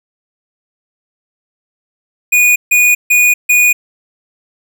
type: tone bursts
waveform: square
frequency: 2459 Hz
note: D#7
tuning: 21 cents flat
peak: -7 dBFS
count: 4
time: 2.32-3.73 s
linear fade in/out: 10 ms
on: 240 ms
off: 150 ms
effects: none